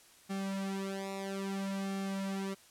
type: tone with flanger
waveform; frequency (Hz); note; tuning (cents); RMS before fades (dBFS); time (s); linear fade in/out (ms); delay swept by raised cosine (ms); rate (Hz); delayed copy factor
sawtooth; 194.8; G3; -11; -37; 0.29-2.55; 20; 2 to 4.5; 0.6; -0.95
effects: white hiss -60 dBFS RMS until 2.7 s + low-pass 11000 Hz 12 dB/octave